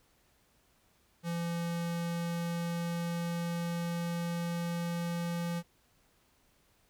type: tone with pitch glide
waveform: square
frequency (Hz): 170 to 171.18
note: F3 to F3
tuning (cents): -46 to -34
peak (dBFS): -33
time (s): 1.23-5.63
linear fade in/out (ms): 50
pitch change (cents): +12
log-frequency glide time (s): 1.53-5.37
effects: pink hiss -69 dBFS RMS until 6.89 s